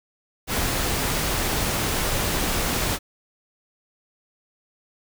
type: noise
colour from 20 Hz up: pink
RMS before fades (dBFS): -24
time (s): 0.47-2.99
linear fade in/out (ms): 50
effects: none